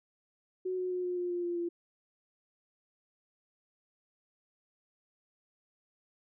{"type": "tone with pitch steps", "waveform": "sine", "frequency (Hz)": [369.9, 366.1, 362.3, 358.5, 354.8, 351.2, 347.5, 343.9], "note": ["F#4", "F#4", "F#4", "F4", "F4", "F4", "F4", "F4"], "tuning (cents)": [0, -18, -36, 45, 27, 10, -9, -27], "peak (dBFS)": -31, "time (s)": [0.65, 1.69], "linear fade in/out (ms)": 10, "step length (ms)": 130, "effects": []}